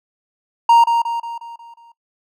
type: tone with echo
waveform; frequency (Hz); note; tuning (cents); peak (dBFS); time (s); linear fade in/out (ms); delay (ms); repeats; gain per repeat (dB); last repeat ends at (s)
triangle; 932.3; A#5; 0; -5; 0.69-0.84; 5; 180; 6; -6; 1.92
effects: noise-tail reverb RT60 0.1 s tail -21 dB re dry